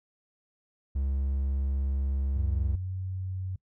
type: tone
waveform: triangle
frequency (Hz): 68.1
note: C#2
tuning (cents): -30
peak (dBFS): -24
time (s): 0.95-2.76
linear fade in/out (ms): 10
type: tone with pitch glide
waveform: sine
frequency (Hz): 91.6 to 93.63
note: F#2 to F#2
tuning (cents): -17 to +21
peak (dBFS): -31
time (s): 2.36-3.56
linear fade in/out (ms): 5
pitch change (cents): +38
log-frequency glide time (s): 2.78-2.92
effects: noise-tail reverb RT60 0.1 s tail -23 dB re dry